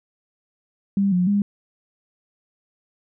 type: tone with pitch steps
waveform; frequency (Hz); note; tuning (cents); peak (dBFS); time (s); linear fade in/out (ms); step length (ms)
sine; 198.1 / 179.7 / 202.8; G3 / F3 / G#3; +18 / +50 / -41; -16; 0.97-1.42; 2; 150
effects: none